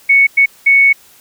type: tone bursts at uneven times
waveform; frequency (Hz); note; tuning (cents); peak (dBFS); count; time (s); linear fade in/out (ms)
sine; 2217; C#7; 0; -5; 3; 0.09-0.27 / 0.37-0.46 / 0.66-0.93; 10
effects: white hiss -45 dBFS RMS until 1.2 s